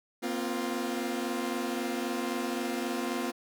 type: chord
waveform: sawtooth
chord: Bb suspended second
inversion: none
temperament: equal with one note detuned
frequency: 237.8 / 261.6 / 349.2 Hz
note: Bb3 / C4 / F4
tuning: +35 / 0 / 0 cents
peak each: -31 dBFS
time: 0.22-3.32 s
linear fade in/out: 20 ms
effects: none